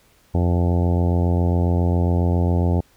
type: harmonic tone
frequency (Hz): 87.31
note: F2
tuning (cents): 0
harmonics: 1 / 2 / 3 / 4 / 5 / 6 / 7 / 8 / 9 / 10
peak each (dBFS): -17 / -23 / -27 / -29 / -31 / -33 / -34 / -35 / -36 / -37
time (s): 0.34-2.81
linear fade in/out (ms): 10
effects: pink hiss -57 dBFS RMS until 2.96 s